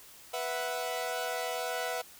sawtooth chord, B suspended fourth, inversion none, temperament equal, 493.9 / 659.3 / 740 Hz, B4 / E5 / F#5, 0 / 0 / 0 cents, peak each -33 dBFS, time 0.33-2.02 s, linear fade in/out 10 ms, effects white hiss -53 dBFS RMS until 2.19 s

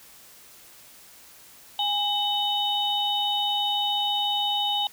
sine tone cluster, 822 / 3002 / 3712 Hz, G#5 / F#7 / A#7, -18 / +24 / -8 cents, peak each -27 dBFS, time 1.79-4.87 s, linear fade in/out 2 ms, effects white hiss -50 dBFS RMS until 4.92 s

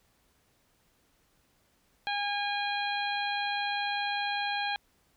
harmonic tone, 815 Hz, G#5, 33 cents flat, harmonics 1 / 2 / 3 / 4 / 5, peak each -32 / -35 / -37 / -38 / -39 dBFS, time 2.07-4.76 s, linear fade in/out 0 ms, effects pink hiss -69 dBFS RMS until 5.16 s

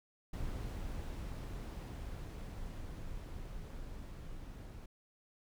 brown noise with level ramp, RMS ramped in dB -40 to -48 dBFS, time 0.33-4.86 s, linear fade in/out 5 ms, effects none

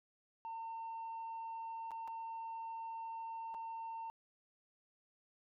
sine tone with dropouts, 907 Hz, A#5, 48 cents flat, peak -40 dBFS, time 0.45-4.1 s, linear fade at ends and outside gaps 0 ms, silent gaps 1.908-1.916 / 2.076-2.08 / 3.542-3.547 s, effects tanh soft clip ceiling -40 dBFS

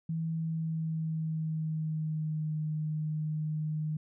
sine tone with pitch glide, 162.5 to 154.27 Hz, E3 to D#3, -24 to -14 cents, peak -30 dBFS, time 0.09-3.97 s, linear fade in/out 5 ms, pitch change -90 cents, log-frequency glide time 0.29-2.58 s, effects none

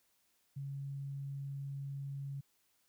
sine tone, 138.9 Hz, C#3, 4 cents sharp, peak -39 dBFS, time 0.56-2.41 s, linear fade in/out 10 ms, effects white hiss -75 dBFS RMS until 2.88 s

